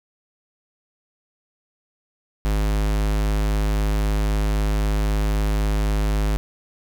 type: tone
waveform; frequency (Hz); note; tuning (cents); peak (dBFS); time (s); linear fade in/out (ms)
square; 51.91; G#1; 0; -19; 2.45-6.37; 0
effects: none